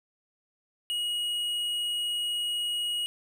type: tone with tanh clipping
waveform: triangle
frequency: 2896 Hz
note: F#7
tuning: 38 cents flat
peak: -29 dBFS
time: 0.9-3.06 s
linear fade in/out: 0 ms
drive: 12 dB
effects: none